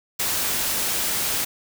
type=noise; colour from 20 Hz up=white; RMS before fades=-24 dBFS; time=0.19-1.45 s; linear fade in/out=10 ms; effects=none